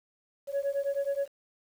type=beating tone pair; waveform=sine; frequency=554 / 563.5 Hz; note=C#5 / C#5; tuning=-1 / +28 cents; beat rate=9.5 Hz; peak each=-29 dBFS; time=0.47-1.28 s; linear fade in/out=50 ms; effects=tanh soft clip ceiling -24 dBFS + 9-bit